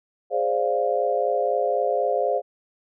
sine chord, D half-diminished seventh, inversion second, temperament equal, 415.3 / 523.3 / 587.3 / 698.5 Hz, Ab4 / C5 / D5 / F5, 0 / 0 / 0 / 0 cents, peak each -27 / -24 / -26 / -25 dBFS, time 0.3-2.42 s, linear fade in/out 50 ms, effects none

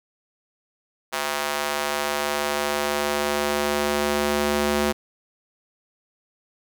square tone with high-pass filter sweep, 73.1 Hz, D2, 7 cents flat, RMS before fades -24 dBFS, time 1.12-4.93 s, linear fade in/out 20 ms, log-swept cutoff 810 to 270 Hz, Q 0.84, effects none

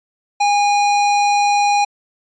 square tone, 818 Hz, G#5, 26 cents flat, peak -13 dBFS, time 0.4-1.85 s, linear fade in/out 10 ms, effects resampled to 16000 Hz

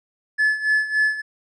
triangle tone with tremolo, 1724 Hz, A6, 36 cents flat, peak -12 dBFS, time 0.38-1.22 s, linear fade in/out 20 ms, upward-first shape sine, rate 3.5 Hz, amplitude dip 80%, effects tanh soft clip ceiling -9 dBFS + resampled to 24000 Hz

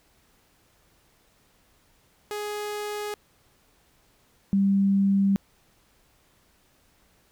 sawtooth / sine tone pair in turn, 417 / 196.8 Hz, G#4 / G3, +7 / +7 cents, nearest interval octave + minor second, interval 1300 cents, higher first, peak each -26 / -18 dBFS, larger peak second, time 2.31-3.14 / 4.53-5.36 s, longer neither, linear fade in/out 0 ms, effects pink hiss -63 dBFS RMS until 7.31 s

